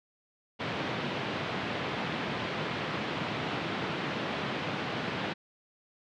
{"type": "band-pass noise", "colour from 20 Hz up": "pink", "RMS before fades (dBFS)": -34, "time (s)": [0.59, 5.34], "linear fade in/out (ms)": 20, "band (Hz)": [120, 3600], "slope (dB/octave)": 24, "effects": []}